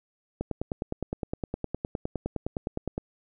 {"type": "click train", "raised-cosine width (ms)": 2, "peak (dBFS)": -16, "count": 26, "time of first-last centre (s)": [0.41, 2.979], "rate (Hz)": 9.73, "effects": []}